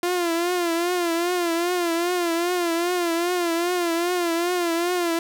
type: tone with vibrato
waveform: sawtooth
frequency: 346.1 Hz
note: F4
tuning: 16 cents flat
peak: -17 dBFS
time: 0.03-5.19 s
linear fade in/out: 2 ms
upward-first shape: triangle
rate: 2.5 Hz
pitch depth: 87 cents each way
effects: none